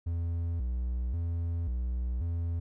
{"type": "tone with vibrato", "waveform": "triangle", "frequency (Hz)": 72, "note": "D2", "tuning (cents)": -34, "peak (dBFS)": -27, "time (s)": [0.06, 2.6], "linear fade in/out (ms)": 10, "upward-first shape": "square", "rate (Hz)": 0.93, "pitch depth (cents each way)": 280, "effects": []}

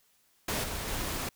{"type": "noise with level steps", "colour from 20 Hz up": "pink", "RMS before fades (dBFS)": [-31, -36, -34], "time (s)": [0.48, 1.29], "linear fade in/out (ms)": 5, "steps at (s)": [0.63, 0.87], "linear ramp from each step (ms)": 10, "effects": ["white hiss -68 dBFS RMS until 1.35 s"]}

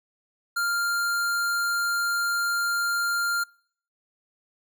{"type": "tone", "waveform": "square", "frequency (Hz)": 1396.9, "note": "F6", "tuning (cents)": 0, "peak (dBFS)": -24, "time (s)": [0.56, 3.44], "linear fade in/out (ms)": 10, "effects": ["noise-tail reverb RT60 0.6 s tail -26 dB re dry"]}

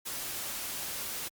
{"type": "noise", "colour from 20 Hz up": "white", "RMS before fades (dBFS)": -37, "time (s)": [0.05, 1.29], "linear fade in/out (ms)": 20, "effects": ["Opus 48 kbps"]}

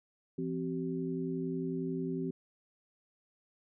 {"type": "tone cluster", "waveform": "sine", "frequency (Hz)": [168.5, 259.6, 382.4], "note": ["E3", "C4", "G4"], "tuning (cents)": [38, -13, -43], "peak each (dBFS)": [-37, -36, -38], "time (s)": [0.38, 2.31], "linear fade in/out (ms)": 5, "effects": []}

